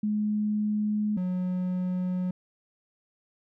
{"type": "tone pair in turn", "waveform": ["sine", "triangle"], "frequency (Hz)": [210.8, 182.15], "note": ["G#3", "F#3"], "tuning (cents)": [26, -27], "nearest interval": "minor third", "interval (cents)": 253, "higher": "first", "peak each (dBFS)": -24, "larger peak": "neither", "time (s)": [[0.03, 1.17], [1.17, 2.31]], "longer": "neither", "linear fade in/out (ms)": 5, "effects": []}